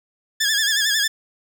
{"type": "tone with vibrato", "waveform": "15% pulse", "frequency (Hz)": 1702, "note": "G#6", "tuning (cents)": 42, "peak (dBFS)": -11, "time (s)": [0.4, 1.08], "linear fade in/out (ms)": 10, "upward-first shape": "sine", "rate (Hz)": 11, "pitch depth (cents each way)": 81, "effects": []}